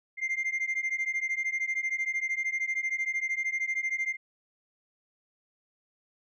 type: beating tone pair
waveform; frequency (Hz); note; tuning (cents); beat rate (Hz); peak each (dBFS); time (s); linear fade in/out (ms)
sine; 2093 / 2106; C7 / C7; 0 / +11; 13; -29; 0.17-4.17; 50
effects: tanh soft clip ceiling -25 dBFS